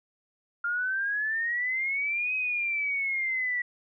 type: exponential two-way sweep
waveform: sine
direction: up then down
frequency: 1396.9 to 2540 to 1942 Hz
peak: -26 dBFS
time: 0.64-3.62 s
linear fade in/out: 5 ms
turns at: 2.35 s
effects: none